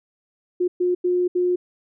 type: tone bursts at uneven times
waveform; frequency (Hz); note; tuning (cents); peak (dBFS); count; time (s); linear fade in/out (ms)
sine; 358.3; F4; +44; -17; 4; 0.6-0.68 / 0.8-0.95 / 1.04-1.28 / 1.35-1.56; 10
effects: none